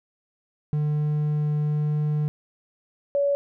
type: tone pair in turn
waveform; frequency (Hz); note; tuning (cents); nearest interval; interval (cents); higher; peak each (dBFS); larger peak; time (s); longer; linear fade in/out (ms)
triangle / sine; 149.9 / 565.9; D3 / C#5; +36 / +36; octave + major seventh; 2300; second; -19; neither; 0.73-2.28 / 3.15-3.35; first; 0
effects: none